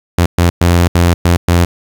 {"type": "tone bursts at uneven times", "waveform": "sawtooth", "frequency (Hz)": 86.7, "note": "F2", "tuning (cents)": -12, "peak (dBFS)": -3, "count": 6, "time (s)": [[0.18, 0.26], [0.38, 0.5], [0.61, 0.88], [0.95, 1.14], [1.25, 1.37], [1.48, 1.65]], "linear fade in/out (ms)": 5, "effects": ["7-bit"]}